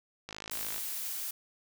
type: click train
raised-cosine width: 0.2 ms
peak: -23 dBFS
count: 27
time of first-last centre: 0.29-0.781 s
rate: 53 Hz
type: noise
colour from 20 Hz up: blue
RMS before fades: -37 dBFS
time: 0.51-1.31 s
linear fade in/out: 5 ms
effects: none